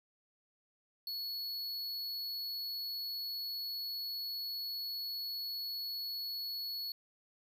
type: tone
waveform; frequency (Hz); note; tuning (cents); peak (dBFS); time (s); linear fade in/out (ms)
square; 4385; C#8; -20; -38; 1.07-6.92; 2
effects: 13-bit